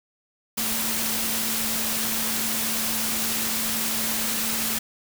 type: tone in noise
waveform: sine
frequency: 222.9 Hz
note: A3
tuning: 23 cents sharp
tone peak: -34 dBFS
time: 0.57-4.79 s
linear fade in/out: 10 ms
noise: white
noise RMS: -26 dBFS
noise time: 0.57-4.79 s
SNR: -11 dB
effects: none